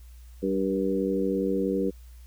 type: harmonic tone with a mistuned harmonic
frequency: 96.9 Hz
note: G2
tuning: 20 cents flat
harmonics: 2 / 3 / 4 / 5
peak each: -29 / -29 / -29 / -29 dBFS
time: 0.42-1.91 s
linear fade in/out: 20 ms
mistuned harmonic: 5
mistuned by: -17 cents
effects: added 60 Hz sine -44 dBFS peak until 2.26 s + white hiss -61 dBFS RMS until 2.26 s